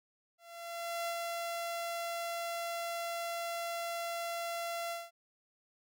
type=tone with ADSR envelope; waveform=sawtooth; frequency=681 Hz; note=F5; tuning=44 cents flat; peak=-30 dBFS; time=0.38-5.11 s; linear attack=700 ms; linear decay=60 ms; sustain=-2 dB; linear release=200 ms; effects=none